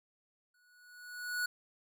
square tone with exponential growth, 1467 Hz, F#6, 15 cents flat, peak -31 dBFS, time 0.54-1.46 s, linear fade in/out 5 ms, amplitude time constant 200 ms, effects none

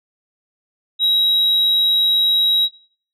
sine tone, 3842 Hz, B7, 48 cents flat, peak -10 dBFS, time 0.99-2.69 s, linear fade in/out 50 ms, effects noise-tail reverb RT60 0.5 s tail -21 dB re dry + tanh soft clip ceiling -11 dBFS

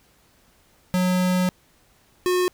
square tone pair in turn, 182.5 / 362.3 Hz, F#3 / F#4, -24 / -36 cents, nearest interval octave, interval 1188 cents, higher second, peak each -19 dBFS, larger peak neither, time 0.94-1.49 / 2.26-2.48 s, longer first, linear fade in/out 0 ms, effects pink hiss -59 dBFS RMS until 2.53 s

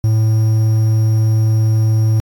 triangle tone with quantisation, 110 Hz, A2, in tune, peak -8 dBFS, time 0.04-2.2 s, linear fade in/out 0 ms, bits 6, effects AAC 64 kbps

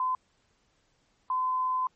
sine tone pair in turn, 1022 / 1022 Hz, C6 / C6, -41 / -41 cents, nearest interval unison, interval 0 cents, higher neither, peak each -25 dBFS, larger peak neither, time 0-0.15 / 1.3-1.87 s, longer second, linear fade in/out 2 ms, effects pink hiss -70 dBFS RMS until 1.95 s + MP3 32 kbps

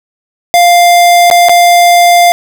square tone with dropouts, 698.5 Hz, F5, in tune, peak -3 dBFS, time 0.54-2.32 s, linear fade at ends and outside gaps 0 ms, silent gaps 1.301-1.312 / 1.486-1.494 s, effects none

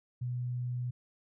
sine tone, 123.47 Hz, B2, in tune, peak -32 dBFS, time 0.21-0.91 s, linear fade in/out 10 ms, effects none

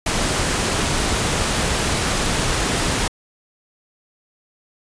pink noise, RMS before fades -20 dBFS, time 0.06-3.08 s, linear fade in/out 5 ms, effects resampled to 22050 Hz

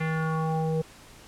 square tone with low-pass filter sweep, 159.6 Hz, D#3, 44 cents sharp, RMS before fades -27 dBFS, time 0-0.82 s, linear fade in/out 10 ms, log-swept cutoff 2200 to 510 Hz, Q 3.4, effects pink hiss -50 dBFS RMS until 1.27 s + low-pass 11000 Hz 12 dB/octave

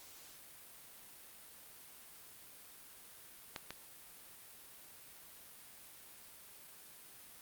clicks, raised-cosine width 0.2 ms, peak -23 / -25 dBFS, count 2, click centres 3.562 / 3.706 s, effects white hiss -56 dBFS RMS until 7.41 s + Opus 48 kbps

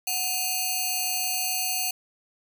5% pulse ring-modulated tone, 1771 Hz, A6, 11 cents sharp, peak -11 dBFS, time 0.07-1.91 s, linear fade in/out 5 ms, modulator 1030 Hz, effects none

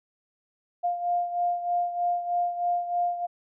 sine beating tone pair, 702 / 705.2 Hz, F5 / F5, +9 / +17 cents, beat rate 3.2 Hz, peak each -25 / -31 dBFS, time 0.83-3.27 s, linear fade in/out 20 ms, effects none

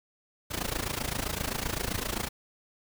pink noise with amplitude modulation, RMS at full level -29 dBFS, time 0.5-2.29 s, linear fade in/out 20 ms, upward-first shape sine, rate 27.7 Hz, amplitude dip 85%, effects none

